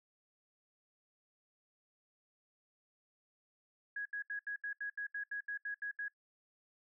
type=tone bursts; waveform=sine; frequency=1661.2 Hz; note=G#6; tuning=in tune; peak=-37 dBFS; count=13; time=3.96-6.082 s; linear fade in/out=5 ms; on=94 ms; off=75 ms; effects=noise-tail reverb RT60 0.1 s tail -20 dB re dry